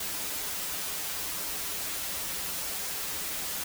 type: noise with comb filter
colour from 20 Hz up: white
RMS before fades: -34 dBFS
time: 0-3.64 s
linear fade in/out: 5 ms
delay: 8.4 ms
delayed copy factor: -0.95
effects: none